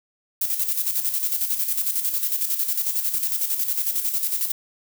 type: noise with tremolo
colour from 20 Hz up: violet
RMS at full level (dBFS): -22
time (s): 0.41-4.52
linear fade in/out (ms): 5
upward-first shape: square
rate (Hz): 11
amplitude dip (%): 55
effects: none